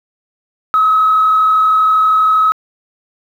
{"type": "tone with frequency modulation", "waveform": "sine", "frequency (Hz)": 1280, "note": "D#6", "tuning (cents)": 49, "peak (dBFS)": -7, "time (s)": [0.74, 2.52], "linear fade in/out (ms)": 0, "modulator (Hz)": 32.6, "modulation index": 0.57, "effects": ["tanh soft clip ceiling -3 dBFS", "7-bit"]}